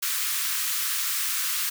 white high-pass noise, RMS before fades -27 dBFS, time 0.02-1.7 s, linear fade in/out 10 ms, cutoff 1100 Hz, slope 48 dB/octave, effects none

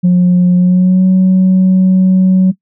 sine tone with pitch glide, 179 to 186.71 Hz, F3 to F#3, +43 to +16 cents, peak -3 dBFS, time 0.03-2.52 s, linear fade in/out 20 ms, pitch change +73 cents, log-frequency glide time 0.56-1.05 s, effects noise-tail reverb RT60 0.1 s tail -19 dB re dry + tanh soft clip ceiling -3 dBFS

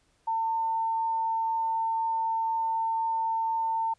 sine tone, 901 Hz, A5, 41 cents sharp, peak -25 dBFS, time 0.27-3.94 s, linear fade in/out 10 ms, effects pink hiss -68 dBFS RMS until 3.98 s + resampled to 22050 Hz

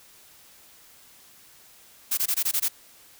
blue noise bursts, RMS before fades -24 dBFS, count 7, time 2.11-2.685 s, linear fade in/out 10 ms, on 65 ms, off 20 ms, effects white hiss -53 dBFS RMS until 3.19 s

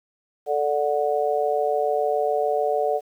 harmonic tone, 146.83 Hz, D3, in tune, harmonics 3 / 4 / 5, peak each -24 / -24 / -24 dBFS, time 0.46-3.01 s, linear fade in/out 50 ms, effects 9-bit

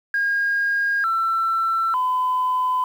sine tone with pitch steps, 1625 / 1340 / 1011 Hz, G#6 / E6 / B5, -38 / +28 / +40 cents, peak -17 dBFS, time 0.14-2.84 s, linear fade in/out 2 ms, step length 900 ms, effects tanh soft clip ceiling -14 dBFS + 8-bit

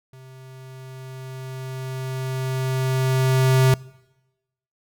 square tone with level ramp, 130.81 Hz, C3, in tune, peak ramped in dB -43 to -13 dBFS, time 0.13-3.74 s, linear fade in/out 2 ms, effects noise-tail reverb RT60 1.0 s tail -23 dB re dry

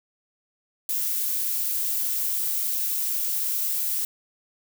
violet noise, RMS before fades -26 dBFS, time 0.89-4.05 s, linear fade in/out 2 ms, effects none

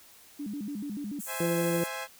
sine tone with vibrato, 244.2 Hz, B3, 19 cents flat, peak -33 dBFS, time 0.39-1.21 s, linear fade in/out 10 ms, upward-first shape square, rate 6.9 Hz, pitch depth 290 cents each way
pink high-pass noise, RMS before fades -40 dBFS, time 1.19-1.88 s, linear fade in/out 20 ms, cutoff 6900 Hz, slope 48 dB/octave
15% pulse chord, C augmented, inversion none, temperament equal, 523.3 / 659.3 / 830.6 Hz, C5 / E5 / G#5, 0 / 0 / 0 cents, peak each -32 / -34 / -32 dBFS, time 1.26-2.08 s, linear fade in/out 50 ms
harmonic tone, 170.1 Hz, F3, 45 cents flat, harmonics 1 / 2 / 3, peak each -30 / -30 / -30 dBFS, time 1.4-1.84 s, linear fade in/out 5 ms
effects white hiss -55 dBFS RMS until 2.19 s

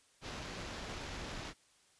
pink noise with sample-and-hold, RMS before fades -44 dBFS, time 0.21-1.54 s, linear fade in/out 50 ms, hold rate 8820 Hz, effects white hiss -68 dBFS RMS until 1.99 s + resampled to 22050 Hz

